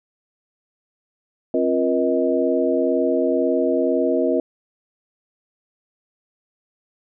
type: tone cluster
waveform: sine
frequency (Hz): 267 / 349 / 478.1 / 630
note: C4 / F4 / A#4 / D#5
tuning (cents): +35 / -1 / +44 / +21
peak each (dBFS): -22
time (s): 1.54-4.4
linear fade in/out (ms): 2
effects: none